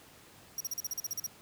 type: tone bursts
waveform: sawtooth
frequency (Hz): 5690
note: F8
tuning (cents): +31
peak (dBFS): -30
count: 11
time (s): 0.58-1.265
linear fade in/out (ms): 2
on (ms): 25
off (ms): 41
effects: pink hiss -56 dBFS RMS until 1.41 s + high-pass 80 Hz 12 dB/octave